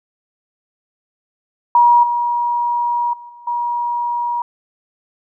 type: tone with level steps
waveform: sine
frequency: 956 Hz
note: A#5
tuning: 43 cents sharp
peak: -7 / -15 / -33 / -37 / -17 dBFS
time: 1.75-4.42 s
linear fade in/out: 2 ms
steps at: 2.03 / 3.13 / 3.29 / 3.47 s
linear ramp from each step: 5 ms
effects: none